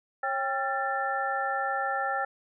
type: tone cluster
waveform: sine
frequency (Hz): 546 / 793 / 1361 / 1767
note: C#5 / G5 / F6 / A6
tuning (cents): -26 / +20 / -45 / +7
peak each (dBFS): -35 / -30 / -32 / -33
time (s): 0.23-2.25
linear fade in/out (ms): 5
effects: none